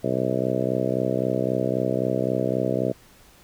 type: harmonic tone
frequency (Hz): 63.8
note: C2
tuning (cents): -43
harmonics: 2 / 3 / 4 / 5 / 6 / 7 / 8 / 9 / 10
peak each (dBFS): -30 / -30 / -30 / -30 / -30 / -30 / -30 / -30 / -30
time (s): 0.03-2.93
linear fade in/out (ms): 20
effects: pink hiss -53 dBFS RMS until 3.43 s